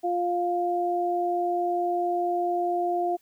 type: tone pair together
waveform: sine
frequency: 351.1 / 702.2 Hz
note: F4 / F5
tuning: +9 / +9 cents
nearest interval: octave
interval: 1200 cents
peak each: -27 / -25 dBFS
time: 0.03-3.17 s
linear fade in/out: 20 ms
effects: white hiss -65 dBFS RMS until 3.21 s